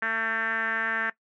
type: tone with low-pass filter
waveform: 5% pulse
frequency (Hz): 224.3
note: A3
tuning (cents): +34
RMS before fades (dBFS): -28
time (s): 0.02-1.1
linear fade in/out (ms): 5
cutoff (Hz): 1700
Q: 6.3
effects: noise-tail reverb RT60 0.1 s tail -17 dB re dry